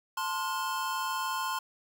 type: chord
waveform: square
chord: F major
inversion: first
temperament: equal with one note detuned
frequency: 880 / 1046.5 / 1427.9 Hz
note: A5 / C6 / F6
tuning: 0 / 0 / +38 cents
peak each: -37 / -33 / -39 dBFS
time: 0.17-1.59 s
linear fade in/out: 5 ms
effects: 10-bit